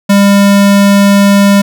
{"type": "tone", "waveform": "square", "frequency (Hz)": 200, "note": "G3", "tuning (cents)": 35, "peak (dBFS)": -4, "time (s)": [0.09, 1.62], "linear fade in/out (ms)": 10, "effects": []}